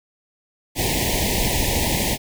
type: band-stop noise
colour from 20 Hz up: pink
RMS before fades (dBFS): -21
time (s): 0.75-2.18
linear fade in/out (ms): 50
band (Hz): 970 to 1800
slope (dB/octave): 96
effects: none